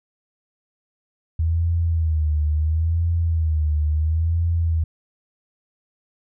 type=tone with vibrato; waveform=sine; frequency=79.9 Hz; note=D#2; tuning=47 cents sharp; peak=-17 dBFS; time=1.39-4.84 s; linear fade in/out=5 ms; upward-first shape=sine; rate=0.73 Hz; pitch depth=97 cents each way; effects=none